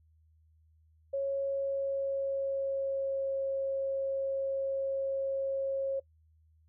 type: tone with pitch glide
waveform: sine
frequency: 550 to 542.7 Hz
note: C#5 to C#5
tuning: -14 to -37 cents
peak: -29 dBFS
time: 1.13-6 s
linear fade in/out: 10 ms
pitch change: -23 cents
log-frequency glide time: 1.45-3.35 s
effects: noise-tail reverb RT60 0.1 s tail -24 dB re dry + added 79 Hz sine -62 dBFS peak until 6.68 s